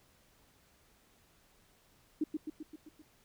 sine tone with echo, 307.6 Hz, D#4, 20 cents flat, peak -28 dBFS, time 2.21-2.24 s, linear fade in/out 5 ms, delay 130 ms, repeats 6, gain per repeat -4 dB, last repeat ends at 3.02 s, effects pink hiss -67 dBFS RMS until 3.24 s

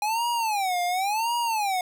square tone with vibrato, 820 Hz, G#5, 22 cents flat, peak -24 dBFS, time 0.02-1.81 s, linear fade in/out 2 ms, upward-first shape sine, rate 0.93 Hz, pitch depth 260 cents each way, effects none

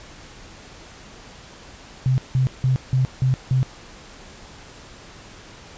sine tone bursts, 130 Hz, C3, 11 cents flat, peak -15 dBFS, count 6, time 2.06-3.63 s, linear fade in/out 0 ms, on 120 ms, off 170 ms, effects pink hiss -43 dBFS RMS until 5.77 s + resampled to 16000 Hz

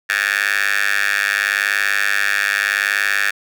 10% pulse tone with high-pass filter, 100.8 Hz, G2, 49 cents sharp, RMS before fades -18 dBFS, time 0.09-3.31 s, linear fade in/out 10 ms, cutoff 1800 Hz, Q 6.9, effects none

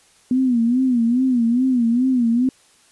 sine tone with vibrato, 245.3 Hz, B3, 12 cents flat, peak -14 dBFS, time 0.31-2.49 s, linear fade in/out 2 ms, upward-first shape sine, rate 2.4 Hz, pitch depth 120 cents each way, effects white hiss -54 dBFS RMS until 2.91 s + resampled to 24000 Hz

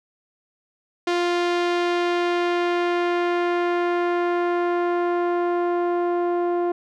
sawtooth tone with low-pass filter sweep, 349.7 Hz, F4, 2 cents sharp, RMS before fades -22 dBFS, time 1.07-6.72 s, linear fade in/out 5 ms, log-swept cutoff 4600 to 810 Hz, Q 0.87, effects none

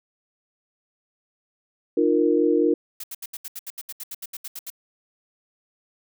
sine chord, Eb suspended second, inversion none, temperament equal with one note detuned, 304.7 / 349.2 / 466.2 Hz, Eb4 / F4 / Bb4, -36 / 0 / 0 cents, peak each -21 dBFS, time 1.97-2.74 s, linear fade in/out 5 ms
blue noise bursts, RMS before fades -34 dBFS, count 16, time 3-4.702 s, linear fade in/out 5 ms, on 37 ms, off 74 ms
effects none

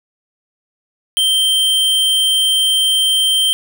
square tone, 3136 Hz, G7, in tune, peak -12 dBFS, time 1.17-3.53 s, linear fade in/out 0 ms, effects none

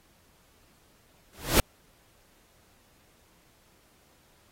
pink noise with exponential growth, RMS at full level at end -18 dBFS, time 1.33-1.6 s, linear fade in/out 2 ms, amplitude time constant 58 ms, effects pink hiss -63 dBFS RMS until 4.51 s + AAC 48 kbps

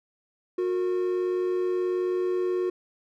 triangle tone pair together, 363.1 / 461.7 Hz, F#4 / A#4, -33 / -17 cents, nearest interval major third, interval 416 cents, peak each -22 / -32 dBFS, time 0.58-2.7 s, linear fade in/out 5 ms, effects none

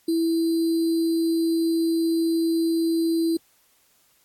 sine tone with sample-and-hold, 329.6 Hz, E4, in tune, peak -19 dBFS, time 0.08-3.37 s, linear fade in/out 5 ms, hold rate 4410 Hz, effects white hiss -62 dBFS RMS until 4.24 s + AAC 64 kbps

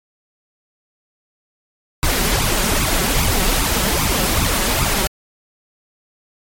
pink noise with flanger, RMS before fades -17 dBFS, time 2.03-5.07 s, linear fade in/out 0 ms, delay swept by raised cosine 0.8 to 5.4 ms, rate 2.5 Hz, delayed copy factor +0.75, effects MP3 64 kbps

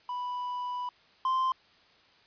triangle tone pair in turn, 987.8 / 1042 Hz, B5 / C6, 0 / -7 cents, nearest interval minor second, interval 93 cents, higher second, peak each -30 / -23 dBFS, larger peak second, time 0.09-0.89 / 1.25-1.52 s, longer first, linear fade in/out 2 ms, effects white hiss -61 dBFS RMS until 2.26 s + resampled to 11025 Hz

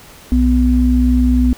sine tone pair together, 61.57 / 250 Hz, B1 / B3, -5 / +21 cents, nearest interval 2 octaves, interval 2426 cents, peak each -12 dBFS, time 0.32-1.53 s, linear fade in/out 0 ms, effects pink hiss -40 dBFS RMS until 1.57 s

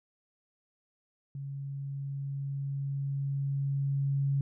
sine tone with level ramp, 138.8 Hz, C#3, 3 cents sharp, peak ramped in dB -36 to -25 dBFS, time 1.35-4.41 s, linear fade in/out 2 ms, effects none

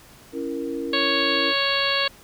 sine chord, A# diminished, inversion first, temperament equal with one note detuned, 277.2 / 333.1 / 466.2 Hz, C#4 / E4 / A#4, 0 / +18 / 0 cents, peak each -30 dBFS, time 0.32-1.54 s, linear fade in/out 50 ms
harmonic tone, 554.4 Hz, C#5, in tune, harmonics 1 / 2 / 3 / 4 / 5 / 6 / 7 / 8, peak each -28 / -28 / -27 / -30 / -27 / -28 / -29 / -27 dBFS, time 0.93-2.08 s, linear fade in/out 5 ms
effects pink hiss -49 dBFS RMS until 2.23 s

